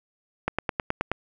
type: click train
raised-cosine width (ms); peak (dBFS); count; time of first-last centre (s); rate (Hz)
0.5; -9; 7; 0.48-1.116; 9.43
effects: none